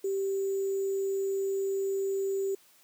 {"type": "tone with sample-and-hold", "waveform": "sine", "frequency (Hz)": 389.6, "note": "G4", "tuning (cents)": -11, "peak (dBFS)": -27, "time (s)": [0.04, 2.55], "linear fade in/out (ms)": 5, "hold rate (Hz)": 7350, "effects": ["white hiss -61 dBFS RMS until 2.83 s", "high-pass 150 Hz 12 dB/octave"]}